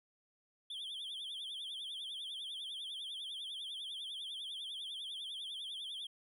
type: tone with vibrato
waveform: triangle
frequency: 3322 Hz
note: G#7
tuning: in tune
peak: -40 dBFS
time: 0.7-6.07 s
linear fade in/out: 5 ms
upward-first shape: triangle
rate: 10 Hz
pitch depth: 160 cents each way
effects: none